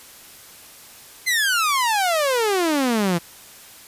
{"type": "exponential sweep", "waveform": "sawtooth", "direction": "down", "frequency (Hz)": [2093, 164.81], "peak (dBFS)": -14, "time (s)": [1.26, 3.19], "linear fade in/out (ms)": 20, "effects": ["white hiss -44 dBFS RMS until 3.87 s", "resampled to 32000 Hz"]}